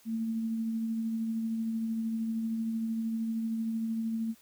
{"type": "tone with tremolo", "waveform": "sine", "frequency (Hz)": 224.9, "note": "A3", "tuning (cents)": 38, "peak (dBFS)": -28, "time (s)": [0.05, 4.35], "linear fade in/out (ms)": 50, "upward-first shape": "triangle", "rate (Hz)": 13, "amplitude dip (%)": 30, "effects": ["white hiss -61 dBFS RMS until 4.41 s"]}